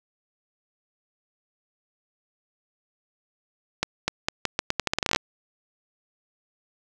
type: accelerating click train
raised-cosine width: 0.2 ms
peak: -5 dBFS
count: 17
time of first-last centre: 3.83-5.161 s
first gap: 250 ms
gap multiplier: 0.82
effects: none